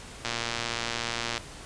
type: click train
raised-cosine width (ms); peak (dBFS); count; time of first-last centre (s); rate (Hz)
0.2; -12; 133; 0.25-1.378; 117
effects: pink hiss -44 dBFS RMS until 1.65 s + resampled to 22050 Hz